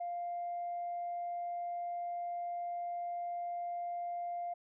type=tone; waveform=sine; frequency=698.5 Hz; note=F5; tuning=in tune; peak=-35 dBFS; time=0-4.54 s; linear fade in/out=10 ms; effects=tanh soft clip ceiling -32 dBFS